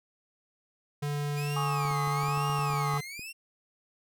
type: tone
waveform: square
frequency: 145.5 Hz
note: D3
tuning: 16 cents flat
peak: -30 dBFS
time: 1.02-3.01 s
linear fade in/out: 10 ms
type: tone with vibrato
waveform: sawtooth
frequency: 2392 Hz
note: D7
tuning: 31 cents sharp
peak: -36 dBFS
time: 1.36-3.33 s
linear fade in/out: 20 ms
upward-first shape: sine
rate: 1.1 Hz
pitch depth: 280 cents each way
type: chord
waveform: sine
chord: Ab suspended fourth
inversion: none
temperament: equal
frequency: 830.6 / 1108.7 / 1244.5 Hz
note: Ab5 / Db6 / Eb6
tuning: 0 / 0 / 0 cents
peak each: -34 dBFS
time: 1.56-2.98 s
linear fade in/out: 5 ms
type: clicks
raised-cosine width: 3 ms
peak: -33 dBFS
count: 12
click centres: 1.852 / 1.911 / 2.075 / 2.234 / 2.284 / 2.376 / 2.499 / 2.591 / 2.703 / 2.737 / 2.939 / 3.194 s
effects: none